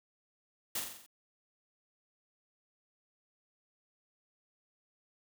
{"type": "noise with echo", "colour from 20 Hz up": "white", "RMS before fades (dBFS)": -35, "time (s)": [0.75, 0.8], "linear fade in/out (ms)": 5, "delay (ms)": 44, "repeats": 6, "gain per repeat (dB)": -4, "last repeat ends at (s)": 1.064, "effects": []}